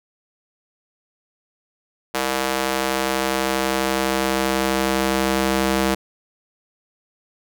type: tone with high-pass filter sweep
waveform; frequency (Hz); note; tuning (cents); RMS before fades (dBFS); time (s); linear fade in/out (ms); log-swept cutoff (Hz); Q
square; 66.1; C2; +18; -21; 2.14-5.95; 10; 490 to 230; 0.71
effects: none